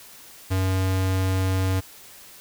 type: tone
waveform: square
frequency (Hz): 94.3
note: F#2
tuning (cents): +33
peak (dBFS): -21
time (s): 0.5-1.81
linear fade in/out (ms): 20
effects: white hiss -46 dBFS RMS until 2.4 s